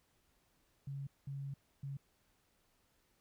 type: tone bursts at uneven times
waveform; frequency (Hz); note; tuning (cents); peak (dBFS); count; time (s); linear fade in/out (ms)
sine; 138.6; C#3; 0; -40; 3; 0.87-1.07 / 1.27-1.54 / 1.83-1.97; 5
effects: pink hiss -75 dBFS RMS until 3.2 s